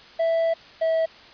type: tone pair in turn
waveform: triangle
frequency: 659.3 / 649.1 Hz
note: E5 / E5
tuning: 0 / -27 cents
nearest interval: unison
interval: 27 cents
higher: first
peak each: -17 dBFS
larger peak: neither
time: 0.19-0.54 / 0.81-1.06 s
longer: first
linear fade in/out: 10 ms
effects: white hiss -47 dBFS RMS until 1.33 s + resampled to 11025 Hz